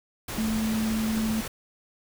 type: tone in noise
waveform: sine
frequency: 220 Hz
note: A3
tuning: in tune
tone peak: -24 dBFS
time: 0.38-1.41 s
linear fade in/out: 5 ms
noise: pink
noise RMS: -34 dBFS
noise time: 0.28-1.48 s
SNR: +7 dB
effects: none